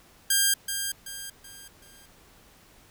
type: tone with echo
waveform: 5% pulse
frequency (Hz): 1600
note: G6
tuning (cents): +35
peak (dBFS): -9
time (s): 0.3-0.54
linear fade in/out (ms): 5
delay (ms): 380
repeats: 4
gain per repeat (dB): -8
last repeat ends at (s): 2.06
effects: pink hiss -56 dBFS RMS until 2.9 s